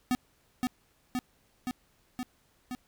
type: tone with echo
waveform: square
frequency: 250.9 Hz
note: B3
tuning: 28 cents sharp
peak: -25 dBFS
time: 0.11-0.15 s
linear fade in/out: 0 ms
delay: 520 ms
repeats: 5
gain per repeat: -2 dB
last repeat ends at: 2.75 s
effects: pink hiss -68 dBFS RMS until 2.87 s